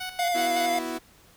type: tone with tremolo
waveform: 10% pulse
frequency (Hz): 740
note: F#5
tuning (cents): 0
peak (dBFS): -23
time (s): 0-0.67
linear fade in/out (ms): 10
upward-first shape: square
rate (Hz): 5.3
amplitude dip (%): 65
type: tone with vibrato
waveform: square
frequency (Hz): 700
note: F5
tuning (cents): +4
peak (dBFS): -24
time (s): 0.19-0.79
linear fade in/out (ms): 5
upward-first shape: sine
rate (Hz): 11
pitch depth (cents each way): 28
type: chord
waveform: sawtooth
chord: B suspended fourth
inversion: none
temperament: equal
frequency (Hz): 246.9 / 329.6 / 370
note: B3 / E4 / F#4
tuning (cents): 0 / 0 / 0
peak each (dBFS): -32 / -28 / -33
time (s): 0.34-0.99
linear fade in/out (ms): 20
effects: pink hiss -56 dBFS RMS until 1.36 s